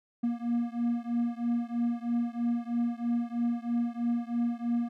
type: beating tone pair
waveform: triangle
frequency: 235.6 / 238.7 Hz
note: A#3 / A#3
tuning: +19 / +41 cents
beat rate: 3.1 Hz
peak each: -28 / -29 dBFS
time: 0.23-4.89 s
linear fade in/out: 10 ms
effects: none